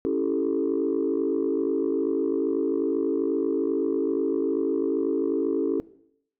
sine chord, A dominant seventh, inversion first, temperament equal, 277.2 / 329.6 / 392 / 440 Hz, C#4 / E4 / G4 / A4, 0 / 0 / 0 / 0 cents, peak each -27 dBFS, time 0.05-5.8 s, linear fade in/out 0 ms, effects noise-tail reverb RT60 0.7 s tail -19 dB re dry + tanh soft clip ceiling -15 dBFS

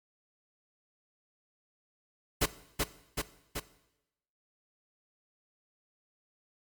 pink noise with echo, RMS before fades -26 dBFS, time 2.41-2.46 s, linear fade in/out 10 ms, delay 380 ms, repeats 3, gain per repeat -3 dB, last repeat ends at 3.6 s, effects noise-tail reverb RT60 0.9 s tail -17 dB re dry + MP3 96 kbps

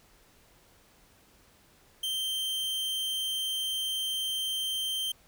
45% pulse tone, 3136 Hz, G7, in tune, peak -29 dBFS, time 2.03-5.12 s, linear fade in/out 5 ms, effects pink hiss -61 dBFS RMS until 5.27 s

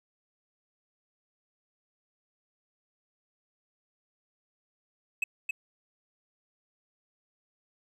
triangle tone with echo, 2580 Hz, E7, 38 cents flat, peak -23 dBFS, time 5.22-5.24 s, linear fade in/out 5 ms, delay 270 ms, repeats 1, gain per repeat -3 dB, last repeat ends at 5.51 s, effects none

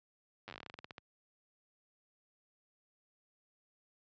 slowing click train, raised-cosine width 0.3 ms, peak -30 dBFS, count 17, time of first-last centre 0.48-0.981 s, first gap 9 ms, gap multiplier 1.15, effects high-pass 80 Hz 12 dB/octave + resampled to 16000 Hz

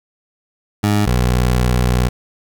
20% pulse tone pair in turn, 103.8 / 61.55 Hz, G#2 / B1, 0 / -5 cents, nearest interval major sixth, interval 905 cents, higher first, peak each -8 dBFS, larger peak neither, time 0.83-1.06 / 1.06-2.09 s, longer second, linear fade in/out 10 ms, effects 7-bit

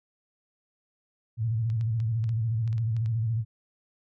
sine tone with vibrato, 113 Hz, A2, 47 cents sharp, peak -24 dBFS, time 1.37-3.45 s, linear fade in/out 50 ms, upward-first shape square, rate 14 Hz, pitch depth 72 cents each way
clicks, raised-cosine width 0.2 ms, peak -32 dBFS, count 10, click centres 1.701 / 1.811 / 2.002 / 2.241 / 2.292 / 2.677 / 2.729 / 2.781 / 2.966 / 3.06 s
effects none

